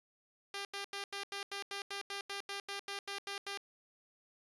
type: tone bursts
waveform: 5% pulse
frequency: 399 Hz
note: G4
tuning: 31 cents sharp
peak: -28 dBFS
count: 16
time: 0.54-3.575 s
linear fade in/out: 2 ms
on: 110 ms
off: 85 ms
effects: resampled to 24000 Hz + 10-bit